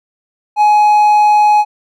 triangle tone, 840 Hz, G#5, 19 cents sharp, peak -4 dBFS, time 0.56-1.65 s, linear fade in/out 50 ms, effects none

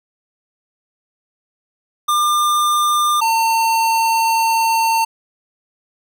square tone pair in turn, 1199 / 904.5 Hz, D6 / A5, +36 / +48 cents, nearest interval perfect fourth, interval 488 cents, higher first, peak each -14 dBFS, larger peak neither, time 2.08-3.21 / 3.21-5.05 s, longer second, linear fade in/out 10 ms, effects none

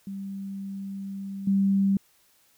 sine tone with level steps, 196 Hz, G3, in tune, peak -32 / -19 dBFS, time 0.07-1.97 s, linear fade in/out 2 ms, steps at 1.47 s, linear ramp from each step 5 ms, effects white hiss -63 dBFS RMS until 2.57 s

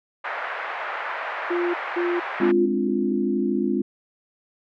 white band-pass noise, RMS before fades -30 dBFS, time 0.24-2.52 s, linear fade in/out 10 ms, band 570 to 1900 Hz, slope 24 dB/octave
sine tone bursts, 349.2 Hz, F4, in tune, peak -21 dBFS, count 4, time 1.5-3.12 s, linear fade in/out 10 ms, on 240 ms, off 220 ms
sine chord, D half-diminished seventh, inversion second, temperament equal, 207.7 / 261.6 / 293.7 / 349.2 Hz, Ab3 / C4 / D4 / F4, 0 / 0 / 0 / 0 cents, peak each -25 / -25 / -29 / -25 dBFS, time 2.4-3.82 s, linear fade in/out 5 ms
effects none

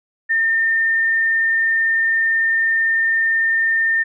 sine tone, 1811 Hz, A6, 49 cents sharp, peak -14 dBFS, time 0.29-4.04 s, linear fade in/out 20 ms, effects none

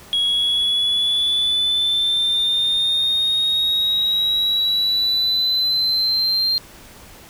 sine exponential sweep, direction up, 3315 to 4186 Hz, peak -14 dBFS, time 0.13-6.58 s, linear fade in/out 0 ms, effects tanh soft clip ceiling -14 dBFS + pink hiss -43 dBFS RMS until 7.29 s

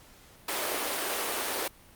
pink high-pass noise, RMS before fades -31 dBFS, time 0.48-1.68 s, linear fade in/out 5 ms, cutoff 350 Hz, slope 24 dB/octave, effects pink hiss -55 dBFS RMS until 1.95 s + Opus 48 kbps

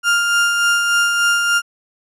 35% pulse tone with tremolo, 1402 Hz, F6, 6 cents sharp, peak -10 dBFS, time 0.03-1.62 s, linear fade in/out 50 ms, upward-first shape sine, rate 3.4 Hz, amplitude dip 35%, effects low-pass 11000 Hz 12 dB/octave

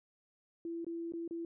sine tone with dropouts, 335.3 Hz, E4, 30 cents sharp, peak -37 dBFS, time 0.65-1.45 s, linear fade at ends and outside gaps 2 ms, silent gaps 0.846-0.866 / 1.122-1.136 / 1.278-1.309 s, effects none

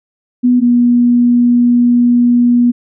sine tone pair in turn, 246.9 / 241.7 Hz, B3 / B3, 0 / -37 cents, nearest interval unison, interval 37 cents, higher first, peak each -6 dBFS, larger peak neither, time 0.43-0.61 / 0.61-2.72 s, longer second, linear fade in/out 20 ms, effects none

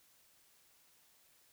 silence, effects white hiss -68 dBFS RMS until 1.52 s

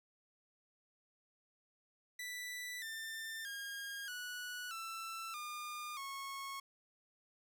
sawtooth tone with pitch steps, 1975.5 / 1790.7 / 1623.2 / 1471.4 / 1333.8 / 1209.1 / 1096 Hz, B6 / A6 / G#6 / F#6 / E6 / D#6 / C#6, 0 / +30 / -40 / -10 / +20 / -50 / -20 cents, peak -39 dBFS, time 2.19-6.6 s, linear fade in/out 5 ms, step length 630 ms, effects none

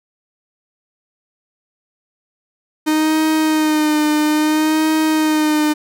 45% pulse tone with vibrato, 308 Hz, D#4, 17 cents flat, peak -13 dBFS, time 2.86-5.74 s, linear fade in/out 20 ms, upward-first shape sine, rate 0.6 Hz, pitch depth 33 cents each way, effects none

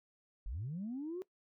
sine linear sweep, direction up, 36.71 to 379.8 Hz, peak -37 dBFS, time 0.46-1.22 s, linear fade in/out 0 ms, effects noise-tail reverb RT60 0.1 s tail -20 dB re dry + tanh soft clip ceiling -34 dBFS

